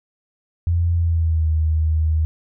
sine tone with pitch glide, 85.4 to 78.77 Hz, F2 to D#2, -38 to +22 cents, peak -15 dBFS, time 0.67-2.25 s, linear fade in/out 0 ms, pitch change -140 cents, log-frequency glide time 0.95-1.48 s, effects none

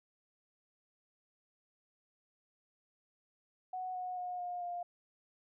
sine tone with pitch steps, 740 / 730.7 / 721.4 / 712.3 / 703.3 Hz, F#5 / F#5 / F#5 / F5 / F5, 0 / -22 / -44 / +34 / +12 cents, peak -37 dBFS, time 3.73-4.83 s, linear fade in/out 5 ms, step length 220 ms, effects none

